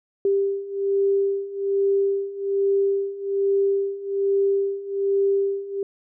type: beating tone pair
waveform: sine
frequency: 394.5 / 395.7 Hz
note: G4 / G4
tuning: +11 / +16 cents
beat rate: 1.2 Hz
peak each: -24 / -21 dBFS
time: 0.25-5.83 s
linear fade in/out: 2 ms
effects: none